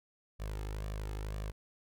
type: tone with flanger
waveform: sawtooth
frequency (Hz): 51.91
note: G#1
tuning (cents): 0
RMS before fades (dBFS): -39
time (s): 0.39-1.52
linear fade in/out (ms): 20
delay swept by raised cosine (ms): 1.7 to 2.36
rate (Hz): 2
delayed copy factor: +0.6
effects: none